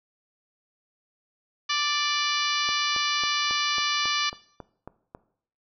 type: harmonic tone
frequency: 587.3 Hz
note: D5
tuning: in tune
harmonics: 2 / 3 / 4 / 5 / 6 / 7 / 8 / 9 / 10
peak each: -29 / -33 / -32 / -31 / -32 / -34 / -33 / -38 / -37 dBFS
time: 1.69-4.3 s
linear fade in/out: 10 ms
type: click train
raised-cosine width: 1 ms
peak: -24 dBFS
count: 10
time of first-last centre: 2.69-5.149 s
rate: 3.66 Hz
effects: noise-tail reverb RT60 0.6 s tail -18 dB re dry